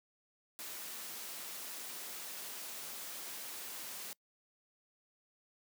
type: noise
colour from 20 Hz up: white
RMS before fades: -45 dBFS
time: 0.59-4.13 s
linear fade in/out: 0 ms
effects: noise-tail reverb RT60 0.1 s tail -25 dB re dry + high-pass 200 Hz 12 dB/octave